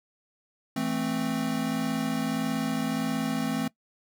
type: chord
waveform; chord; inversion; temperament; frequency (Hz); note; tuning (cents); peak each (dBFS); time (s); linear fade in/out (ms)
square; A minor; second; equal; 164.81 / 220 / 261.6; E3 / A3 / C4; 0 / 0 / 0; -35 / -31 / -30; 0.76-3.68; 5
effects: noise-tail reverb RT60 0.1 s tail -21 dB re dry